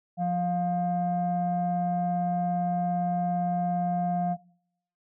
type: tone pair together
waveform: sine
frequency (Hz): 176.5 / 706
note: F3 / F5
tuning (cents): +19 / +19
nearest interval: 2 octaves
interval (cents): 2400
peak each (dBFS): -26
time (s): 0.17-4.37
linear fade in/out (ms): 50
effects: noise-tail reverb RT60 0.7 s tail -23 dB re dry + tanh soft clip ceiling -19 dBFS